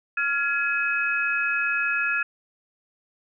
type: tone cluster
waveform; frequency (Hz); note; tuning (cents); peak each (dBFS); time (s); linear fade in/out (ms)
sine; 1392 / 1683 / 2545; F6 / G#6 / D#7; -6 / +23 / +39; -26; 0.17-2.23; 5
effects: none